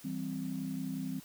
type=chord; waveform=sine; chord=C major; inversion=first; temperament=equal; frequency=164.81 / 196 / 261.6 Hz; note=E3 / G3 / C4; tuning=0 / 0 / 0 cents; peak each=-40 / -39 / -37 dBFS; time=0.04-1.2 s; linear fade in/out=10 ms; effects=tanh soft clip ceiling -26 dBFS + white hiss -55 dBFS RMS until 1.24 s